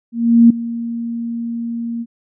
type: tone with ADSR envelope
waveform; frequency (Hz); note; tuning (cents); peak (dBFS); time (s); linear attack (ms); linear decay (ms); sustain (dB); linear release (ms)
sine; 233.1; A#3; 0; -3; 0.12-2.06; 380; 6; -17; 47
effects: none